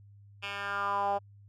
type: tone with band-pass filter sweep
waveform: 10% pulse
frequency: 200.7 Hz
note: G3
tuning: 41 cents sharp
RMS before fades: -32 dBFS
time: 0.42-1.19 s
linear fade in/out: 20 ms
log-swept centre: 2500 to 690 Hz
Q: 4
effects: added 101 Hz sine -52 dBFS peak until 1.48 s